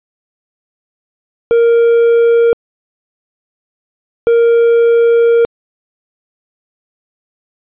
triangle tone bursts at uneven times, 466.2 Hz, A#4, in tune, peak -4 dBFS, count 2, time 1.51-2.53 / 4.27-5.45 s, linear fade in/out 0 ms, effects resampled to 8000 Hz

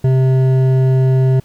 triangle tone with hard clipping, 130.81 Hz, C3, in tune, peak -11 dBFS, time 0.04-1.4 s, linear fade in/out 5 ms, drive 13 dB, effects pink hiss -51 dBFS RMS until 1.44 s

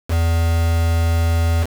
triangle tone with quantisation, 83.3 Hz, E2, 19 cents sharp, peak -12 dBFS, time 0.08-1.67 s, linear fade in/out 50 ms, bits 4, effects none

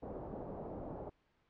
white low-pass noise, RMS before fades -45 dBFS, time 0.02-1.1 s, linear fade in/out 10 ms, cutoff 710 Hz, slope 24 dB/octave, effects pink hiss -75 dBFS RMS until 1.49 s + low-pass 3000 Hz 12 dB/octave

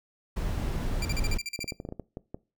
brown noise, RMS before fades -29 dBFS, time 0.36-1.38 s, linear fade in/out 10 ms
20% pulse tone bursts, 2365 Hz, D7, 12 cents sharp, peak -27 dBFS, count 10, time 1.02-1.708 s, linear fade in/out 2 ms, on 31 ms, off 42 ms
clicks, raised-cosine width 2 ms, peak -23 dBFS, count 10, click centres 1.591 / 1.643 / 1.722 / 1.801 / 1.851 / 1.889 / 1.924 / 1.997 / 2.171 / 2.345 s
effects noise-tail reverb RT60 0.3 s tail -21 dB re dry

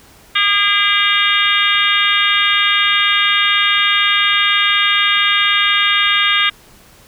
harmonic tone with a mistuned harmonic, 406.9 Hz, G#4, 35 cents flat, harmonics 3 / 4 / 5 / 6 / 7 / 8 / 9, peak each -19 / -19 / -19 / -19 / -19 / -19 / -19 dBFS, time 0.35-6.5 s, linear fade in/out 10 ms, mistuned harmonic 6, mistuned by -67 cents, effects pink hiss -45 dBFS RMS until 7.07 s

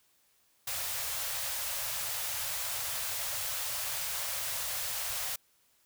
white band-stop noise, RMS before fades -35 dBFS, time 0.67-5.36 s, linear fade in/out 5 ms, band 140 to 490 Hz, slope 96 dB/octave, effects white hiss -69 dBFS RMS until 5.85 s

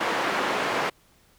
white band-pass noise, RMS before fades -26 dBFS, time 0-0.9 s, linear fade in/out 10 ms, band 250 to 1600 Hz, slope 12 dB/octave, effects pink hiss -60 dBFS RMS until 1.38 s

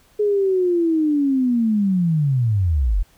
sine linear sweep, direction down, 422.6 to 39 Hz, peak -15 dBFS, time 0.19-3.03 s, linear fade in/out 10 ms, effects pink hiss -56 dBFS RMS until 3.17 s

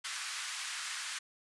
pink band-pass noise, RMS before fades -40 dBFS, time 0.04-1.19 s, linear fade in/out 10 ms, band 1300 to 10000 Hz, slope 24 dB/octave, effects resampled to 24000 Hz

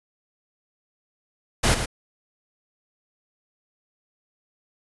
pink noise with echo, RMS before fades -19 dBFS, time 1.63-1.75 s, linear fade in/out 10 ms, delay 110 ms, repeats 1, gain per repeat -8 dB, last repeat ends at 1.86 s, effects resampled to 24000 Hz

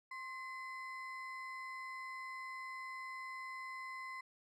triangle ring-modulated tone, 1545 Hz, G6, 26 cents flat, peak -39 dBFS, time 0.11-4.21 s, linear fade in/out 5 ms, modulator 490 Hz, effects none

